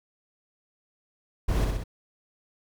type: noise with echo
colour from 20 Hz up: brown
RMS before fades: -24 dBFS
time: 1.48-1.65 s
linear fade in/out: 10 ms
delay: 63 ms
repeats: 3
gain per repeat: -3 dB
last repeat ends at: 1.839 s
effects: none